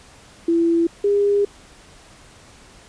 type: tone pair in turn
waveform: sine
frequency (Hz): 335.4 / 405.6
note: E4 / G#4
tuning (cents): +30 / -41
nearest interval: minor third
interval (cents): 329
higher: second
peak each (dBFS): -14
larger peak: neither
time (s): 0.48-0.87 / 1.04-1.45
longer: second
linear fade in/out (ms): 5
effects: pink hiss -47 dBFS RMS until 2.88 s + resampled to 22050 Hz